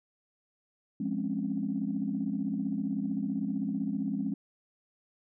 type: chord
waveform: sine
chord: Db major seventh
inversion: first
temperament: equal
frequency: 174.61 / 207.7 / 261.6 / 277.2 Hz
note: F3 / Ab3 / C4 / Db4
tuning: 0 / 0 / 0 / 0 cents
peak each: -37 / -32 / -35 / -35 dBFS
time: 1-4.34 s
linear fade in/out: 5 ms
effects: tanh soft clip ceiling -19 dBFS